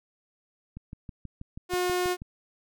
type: click train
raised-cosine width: 5 ms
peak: -27 dBFS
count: 10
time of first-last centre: 0.77-2.219 s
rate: 6.21 Hz
type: tone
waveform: sawtooth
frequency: 360 Hz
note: F#4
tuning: 47 cents flat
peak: -21 dBFS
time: 1.69-2.17 s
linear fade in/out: 50 ms
effects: none